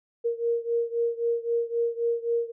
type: beating tone pair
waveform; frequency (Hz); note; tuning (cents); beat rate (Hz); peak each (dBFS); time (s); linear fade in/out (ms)
sine; 466.2 / 470; A#4 / A#4; 0 / +14; 3.8; -26 / -28; 0.24-2.52; 20
effects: none